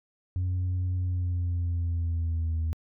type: tone with pitch glide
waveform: sine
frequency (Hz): 91 to 80.6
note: F#2 to E2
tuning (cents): -28 to -38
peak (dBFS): -23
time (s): 0.36-2.73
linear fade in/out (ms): 0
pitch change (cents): -210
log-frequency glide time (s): 0.98-2.61
effects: tanh soft clip ceiling -24 dBFS